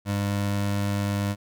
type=tone; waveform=25% pulse; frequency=101 Hz; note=G#2; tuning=48 cents flat; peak=-20 dBFS; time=0.05-1.36 s; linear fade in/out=50 ms; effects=none